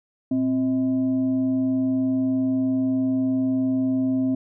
sine tone with frequency modulation, 261.6 Hz, C4, in tune, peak -19 dBFS, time 0.31-4.35 s, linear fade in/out 5 ms, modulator 377 Hz, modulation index 0.33, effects none

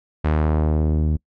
sawtooth tone with low-pass filter sweep, 77.2 Hz, D#2, 13 cents flat, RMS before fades -19 dBFS, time 0.24-1.17 s, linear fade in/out 10 ms, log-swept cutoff 2100 to 210 Hz, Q 0.84, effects noise-tail reverb RT60 0.1 s tail -26 dB re dry

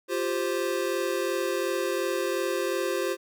square chord, F suspended second, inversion none, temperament equal, 349.2 / 392 / 523.3 Hz, F4 / G4 / C5, 0 / 0 / 0 cents, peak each -31 dBFS, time 0.08-3.17 s, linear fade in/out 50 ms, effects none

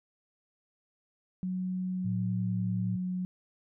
sine tone with pitch glide, 184.3 to 182.71 Hz, F#3 to F#3, -7 to -22 cents, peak -30 dBFS, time 1.43-3.25 s, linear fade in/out 0 ms, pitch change -15 cents, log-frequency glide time 1.95-2.16 s
sine tone, 112.3 Hz, A2, 36 cents sharp, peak -31 dBFS, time 2.04-2.97 s, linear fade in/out 20 ms
effects none

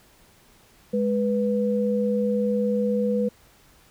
sine tone pair together, 208.2 / 491.9 Hz, G#3 / B4, +5 / -7 cents, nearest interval octave + minor third, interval 1488 cents, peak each -23 dBFS, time 0.93-3.29 s, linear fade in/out 10 ms, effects pink hiss -56 dBFS RMS until 3.9 s

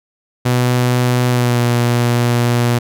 sawtooth tone with pitch glide, 123.9 to 120.23 Hz, B2 to B2, +6 to -46 cents, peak -8 dBFS, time 0.45-2.79 s, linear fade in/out 10 ms, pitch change -52 cents, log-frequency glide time 1.29-1.63 s, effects none

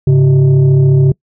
sine tone with frequency modulation, 138.59 Hz, C#3, in tune, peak -4 dBFS, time 0.07-1.12 s, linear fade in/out 5 ms, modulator 243 Hz, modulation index 0.54, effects noise-tail reverb RT60 0.1 s tail -26 dB re dry + tanh soft clip ceiling 0 dBFS

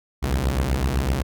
sawtooth beating tone pair, 61.74 / 69.64 Hz, B1 / C#2, 0 / +9 cents, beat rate 7.9 Hz, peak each -19 dBFS, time 0.22-1.23 s, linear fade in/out 20 ms, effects none

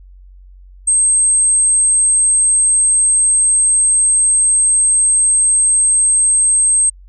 sine tone, 8372 Hz, C9, in tune, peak -9 dBFS, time 0.87-6.9 s, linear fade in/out 10 ms, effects added 46 Hz sine -37 dBFS peak until 7.08 s

